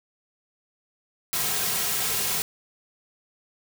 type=noise with comb filter; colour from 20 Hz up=white; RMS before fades=-26 dBFS; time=1.33-2.42 s; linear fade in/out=0 ms; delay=3.4 ms; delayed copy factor=-0.65; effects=none